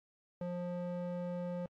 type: tone with band-pass filter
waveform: square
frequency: 176.8 Hz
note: F3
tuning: 22 cents sharp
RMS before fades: -39 dBFS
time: 0.41-1.66 s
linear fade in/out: 2 ms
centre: 390 Hz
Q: 2.7
effects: AAC 48 kbps